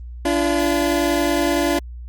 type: tone pair together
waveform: 25% pulse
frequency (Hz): 289.3 / 340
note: D4 / F4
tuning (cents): -26 / -46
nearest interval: minor third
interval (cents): 280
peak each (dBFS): -16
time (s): 0.25-1.79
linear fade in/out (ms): 5
effects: added 60 Hz sine -31 dBFS peak until 2.08 s + Opus 32 kbps